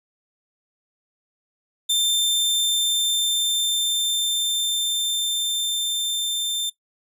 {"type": "tone with level ramp", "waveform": "sawtooth", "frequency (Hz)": 3578, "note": "A7", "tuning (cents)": 28, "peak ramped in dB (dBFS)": [-15, -20], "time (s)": [1.89, 6.7], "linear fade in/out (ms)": 10, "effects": ["noise-tail reverb RT60 0.1 s tail -17 dB re dry", "resampled to 32000 Hz"]}